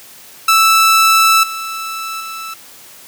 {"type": "tone with level steps", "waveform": "sawtooth", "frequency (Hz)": 1318.5, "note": "E6", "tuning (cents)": 0, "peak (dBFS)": [-4, -18, -21], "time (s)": [0.48, 2.54], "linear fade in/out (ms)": 5, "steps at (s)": [1.43, 2.2], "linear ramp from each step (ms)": 5, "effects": ["white hiss -39 dBFS RMS until 3.07 s", "high-pass 100 Hz 12 dB/octave"]}